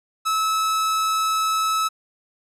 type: tone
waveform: 45% pulse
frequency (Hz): 1299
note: E6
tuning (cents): -26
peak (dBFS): -19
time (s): 0.25-1.89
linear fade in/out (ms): 20
effects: resampled to 32000 Hz